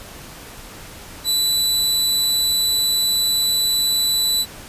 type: tone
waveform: sawtooth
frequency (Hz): 3971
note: B7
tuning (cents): +9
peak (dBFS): -13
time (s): 1.24-4.46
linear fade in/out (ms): 50
effects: pink hiss -38 dBFS RMS until 4.68 s + resampled to 32000 Hz